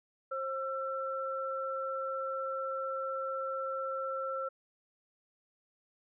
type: tone pair together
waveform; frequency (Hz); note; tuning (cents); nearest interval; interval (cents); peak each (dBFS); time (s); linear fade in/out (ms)
sine; 533 / 1342.1; C5 / E6; +32 / +31; octave + major third; 1599; -36 / -36; 0.31-4.49; 10
effects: none